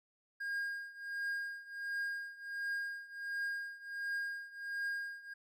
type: tone with tremolo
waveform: triangle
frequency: 1621 Hz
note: G#6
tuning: 42 cents flat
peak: -32 dBFS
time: 0.4-5.34 s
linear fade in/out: 10 ms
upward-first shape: triangle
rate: 1.4 Hz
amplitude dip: 90%
effects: none